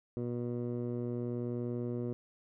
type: tone with low-pass filter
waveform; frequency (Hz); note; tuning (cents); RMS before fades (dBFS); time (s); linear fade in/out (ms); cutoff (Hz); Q
15% pulse; 120.8; B2; -38; -36; 0.17-2.13; 0; 460; 1.1
effects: none